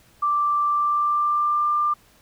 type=tone with pitch glide; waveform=sine; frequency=1174.7 to 1191.8 Hz; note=D6 to D6; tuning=0 to +25 cents; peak=-18 dBFS; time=0.22-1.94 s; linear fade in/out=10 ms; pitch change=+25 cents; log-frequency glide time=0.68-1.69 s; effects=pink hiss -56 dBFS RMS until 2.21 s